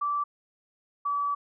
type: tone pair in turn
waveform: sine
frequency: 1163 / 1147.7 Hz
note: D6 / D6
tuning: -17 / -40 cents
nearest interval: unison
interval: 23 cents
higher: first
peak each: -25 dBFS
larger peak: neither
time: 0.01-0.24 / 1.05-1.35 s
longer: second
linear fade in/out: 10 ms
effects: none